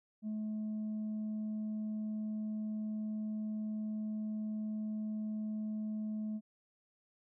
sine tone with tanh clipping, 214.7 Hz, A3, 42 cents flat, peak -36 dBFS, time 0.22-6.41 s, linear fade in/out 50 ms, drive 1 dB, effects none

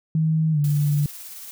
sine tone with pitch glide, 158.6 to 146.28 Hz, D#3 to D3, +33 to -7 cents, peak -17 dBFS, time 0.15-1.06 s, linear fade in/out 2 ms, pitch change -140 cents, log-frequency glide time 0.52-0.59 s
blue noise with tremolo, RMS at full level -37 dBFS, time 0.64-1.51 s, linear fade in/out 0 ms, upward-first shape sine, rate 18 Hz, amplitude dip 30%
effects none

